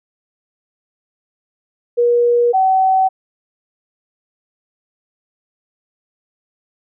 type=tone pair in turn; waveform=sine; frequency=478.6 / 759.7 Hz; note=A#4 / F#5; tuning=+46 / +46 cents; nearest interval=minor sixth; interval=800 cents; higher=second; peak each=-10 dBFS; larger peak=neither; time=1.97-2.53 / 2.53-3.09 s; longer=neither; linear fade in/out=20 ms; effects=none